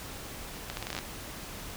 accelerating click train, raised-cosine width 0.2 ms, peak -17 dBFS, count 10, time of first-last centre 0.7-0.988 s, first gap 71 ms, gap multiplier 0.78, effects pink hiss -42 dBFS RMS until 1.76 s

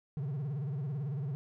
triangle tone with vibrato, 140.4 Hz, C#3, 22 cents sharp, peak -31 dBFS, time 0.17-1.35 s, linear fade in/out 0 ms, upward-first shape sine, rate 18 Hz, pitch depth 190 cents each way, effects none

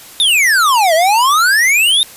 square exponential two-way sweep, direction down then up, 3729 to 622.3 to 3729 Hz, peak -9 dBFS, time 0.2-2.03 s, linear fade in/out 0 ms, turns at 0.94 s, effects white hiss -36 dBFS RMS until 2.16 s + resampled to 32000 Hz

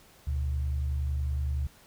sine tone pair together, 72.72 / 123.47 Hz, D2 / B2, -16 / 0 cents, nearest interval major sixth, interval 916 cents, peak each -27 / -37 dBFS, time 0.27-1.67 s, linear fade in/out 5 ms, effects pink hiss -57 dBFS RMS until 1.86 s

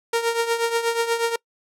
sawtooth tone with tremolo, 463.6 Hz, A#4, 10 cents flat, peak -13 dBFS, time 0.13-1.36 s, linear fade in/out 5 ms, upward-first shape triangle, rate 8.3 Hz, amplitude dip 75%, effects noise-tail reverb RT60 0.1 s tail -25 dB re dry + low-pass 12000 Hz 12 dB/octave

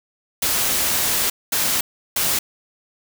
white noise bursts at uneven times, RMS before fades -20 dBFS, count 3, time 0.42-1.3 / 1.52-1.81 / 2.16-2.39 s, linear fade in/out 5 ms, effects none

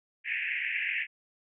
white band-pass noise, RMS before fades -32 dBFS, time 0.24-1.07 s, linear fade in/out 50 ms, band 1700 to 2700 Hz, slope 96 dB/octave, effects none

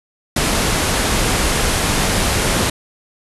pink low-pass noise, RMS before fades -17 dBFS, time 0.36-2.7 s, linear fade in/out 5 ms, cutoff 12000 Hz, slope 96 dB/octave, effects none

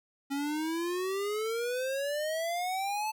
square exponential sweep, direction up, 274.5 to 880 Hz, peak -31 dBFS, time 0.3-3.12 s, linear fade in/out 20 ms, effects none

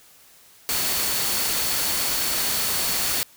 sine tone in noise, 4435 Hz, C#8, in tune, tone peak -32 dBFS, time 0.69-3.23 s, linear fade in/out 0 ms, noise white, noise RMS -24 dBFS, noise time 0.69-3.23 s, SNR -11 dB, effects white hiss -52 dBFS RMS until 3.36 s

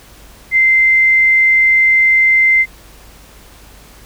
sine tone, 2080 Hz, C7, 11 cents flat, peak -7 dBFS, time 0.51-2.66 s, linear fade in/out 50 ms, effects added 50 Hz sine -42 dBFS peak until 4.05 s + pink hiss -42 dBFS RMS until 4.05 s

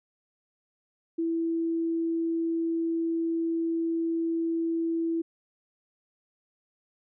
sine tone, 330.6 Hz, E4, 5 cents sharp, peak -25 dBFS, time 1.18-5.22 s, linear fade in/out 10 ms, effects none

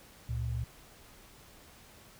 sine tone pair together, 69.92 / 116 Hz, C#2 / A#2, +16 / -8 cents, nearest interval major sixth, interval 876 cents, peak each -35 / -33 dBFS, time 0.29-0.64 s, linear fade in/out 5 ms, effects pink hiss -56 dBFS RMS until 2.19 s

